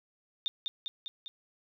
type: tone with echo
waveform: sine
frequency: 3642 Hz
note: A#7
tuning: 41 cents flat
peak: -28 dBFS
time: 0.46-0.48 s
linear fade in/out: 0 ms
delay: 200 ms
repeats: 4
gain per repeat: -3 dB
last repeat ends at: 1.28 s
effects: none